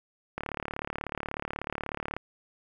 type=click train; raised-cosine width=0.5 ms; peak=-17 dBFS; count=66; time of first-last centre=0.38-2.166 s; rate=36.4 Hz; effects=9-bit